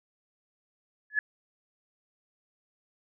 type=tone with exponential growth; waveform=sine; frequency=1707 Hz; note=G#6; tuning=47 cents sharp; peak=-18 dBFS; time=1.1-1.19 s; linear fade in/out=2 ms; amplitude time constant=18 ms; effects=none